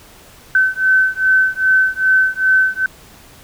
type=beating tone pair; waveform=sine; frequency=1527 / 1529.5 Hz; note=G6 / G6; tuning=-46 / -43 cents; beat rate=2.5 Hz; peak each=-14 dBFS; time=0.55-2.86 s; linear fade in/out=2 ms; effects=pink hiss -43 dBFS RMS until 3.43 s